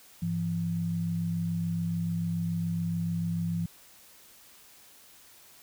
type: tone pair together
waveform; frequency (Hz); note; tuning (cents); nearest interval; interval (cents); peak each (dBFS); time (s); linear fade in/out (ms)
sine; 102.6 / 169.57; G#2 / E3; -21 / +49; major sixth; 870; -35 / -28; 0.22-3.66; 5
effects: white hiss -55 dBFS RMS until 5.62 s